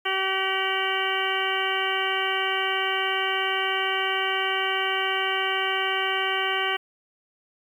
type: harmonic tone with a mistuned harmonic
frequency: 382.9 Hz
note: G4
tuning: 41 cents flat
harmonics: 1 / 2 / 3 / 4 / 5 / 6 / 7 / 8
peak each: -31 / -31 / -31 / -31 / -31 / -31 / -31 / -31 dBFS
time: 0.05-6.77 s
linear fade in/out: 10 ms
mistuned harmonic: 7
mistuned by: +76 cents
effects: 9-bit